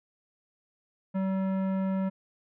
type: tone with tanh clipping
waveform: sine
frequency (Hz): 191.1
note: G3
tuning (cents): -44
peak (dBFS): -28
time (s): 1.14-2.1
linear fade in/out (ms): 20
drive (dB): 15
effects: none